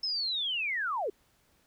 sine linear sweep, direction down, 5274 to 360 Hz, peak -29 dBFS, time 0.03-1.1 s, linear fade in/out 5 ms, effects pink hiss -68 dBFS RMS until 1.66 s

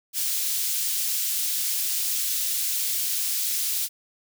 white high-pass noise, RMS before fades -26 dBFS, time 0.13-3.89 s, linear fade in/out 50 ms, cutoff 3600 Hz, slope 12 dB/octave, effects none

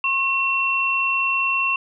sine tone pair together, 1080 / 2715 Hz, C#6 / F7, -45 / -50 cents, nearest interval octave + major third, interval 1595 cents, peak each -24 / -19 dBFS, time 0.04-1.76 s, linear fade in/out 2 ms, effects none

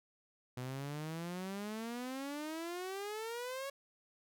sawtooth exponential sweep, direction up, 123.47 to 559 Hz, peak -36 dBFS, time 0.57-3.7 s, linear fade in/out 5 ms, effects none

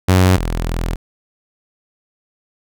sawtooth tone pair in turn, 92.5 / 41.69 Hz, F#2 / E1, 0 / +20 cents, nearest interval octave + major second, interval 1380 cents, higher first, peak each -5 / -14 dBFS, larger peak first, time 0.08-0.37 / 0.37-0.96 s, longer second, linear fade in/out 10 ms, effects none

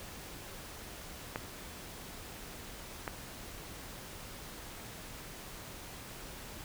clicks, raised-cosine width 0.5 ms, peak -20 dBFS, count 2, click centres 1.359 / 3.078 s, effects pink hiss -47 dBFS RMS until 6.64 s

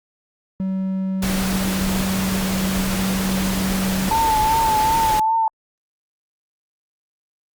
triangle tone, 190 Hz, F#3, 46 cents sharp, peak -18 dBFS, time 0.6-4.09 s, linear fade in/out 0 ms
pink noise, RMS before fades -25 dBFS, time 1.22-5.2 s, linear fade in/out 5 ms
sine tone with vibrato, 884 Hz, A5, 8 cents sharp, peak -15 dBFS, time 4.11-5.48 s, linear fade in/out 2 ms, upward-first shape triangle, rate 2.6 Hz, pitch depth 51 cents each way
effects Opus 48 kbps

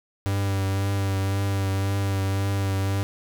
45% pulse tone with vibrato, 98 Hz, G2, in tune, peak -22 dBFS, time 0.26-3.03 s, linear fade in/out 0 ms, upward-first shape triangle, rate 1.9 Hz, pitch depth 26 cents each way, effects 9-bit

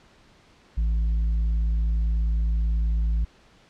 sine tone with tanh clipping, 55.1 Hz, A1, 3 cents sharp, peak -21 dBFS, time 0.77-3.25 s, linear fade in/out 10 ms, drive 4 dB, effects pink hiss -56 dBFS RMS until 3.69 s + low-pass 5000 Hz 12 dB/octave

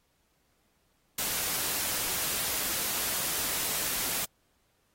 white noise, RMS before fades -31 dBFS, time 1.18-4.25 s, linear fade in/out 5 ms, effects pink hiss -72 dBFS RMS until 4.94 s + AAC 48 kbps

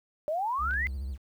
sine exponential sweep, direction up, 584 to 2100 Hz, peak -27 dBFS, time 0.28-0.87 s, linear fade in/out 0 ms
triangle tone with vibrato, 67.3 Hz, C2, 49 cents sharp, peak -30 dBFS, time 0.58-1.18 s, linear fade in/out 50 ms, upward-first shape triangle, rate 14 Hz, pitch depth 160 cents each way
clicks, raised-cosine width 0.3 ms, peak -31 / -35 dBFS, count 2, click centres 0.71 / 0.738 s
effects 10-bit

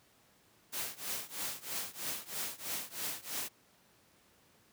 white noise with tremolo, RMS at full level -36 dBFS, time 0.72-3.49 s, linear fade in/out 20 ms, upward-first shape triangle, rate 3.1 Hz, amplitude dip 95%, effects pink hiss -66 dBFS RMS until 4.72 s + high-pass 100 Hz 12 dB/octave

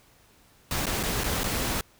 pink noise with dropouts, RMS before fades -28 dBFS, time 0.71-1.81 s, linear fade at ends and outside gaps 1 ms, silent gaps 0.857-0.867 / 1.03-1.035 / 1.236-1.242 / 1.434-1.441 s, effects pink hiss -59 dBFS RMS until 1.99 s

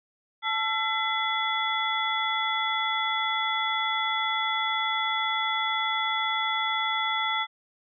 sine tone cluster, 876 / 1346 / 2027 / 3415 Hz, A5 / E6 / B6 / G#7, -8 / +36 / +45 / +48 cents, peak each -30 dBFS, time 0.42-7.47 s, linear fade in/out 50 ms, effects none

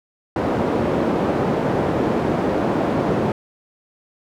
white band-pass noise, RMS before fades -20 dBFS, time 0.36-3.32 s, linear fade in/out 2 ms, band 120 to 510 Hz, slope 12 dB/octave, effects none

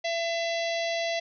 harmonic tone with a mistuned harmonic, 672 Hz, E5, 33 cents sharp, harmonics 1 / 3 / 4 / 5 / 6 / 7 / 8 / 9, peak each -28 / -34 / -38 / -38 / -40 / -41 / -47 / -44 dBFS, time 0.04-1.2 s, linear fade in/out 10 ms, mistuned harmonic 7, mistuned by -16 cents, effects none

